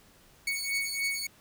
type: beating tone pair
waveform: sawtooth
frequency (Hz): 2222 / 2225.4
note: C#7 / C#7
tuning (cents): +4 / +6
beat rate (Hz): 3.4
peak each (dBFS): -29 / -29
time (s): 0.47-1.27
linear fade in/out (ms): 5
effects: pink hiss -59 dBFS RMS until 1.4 s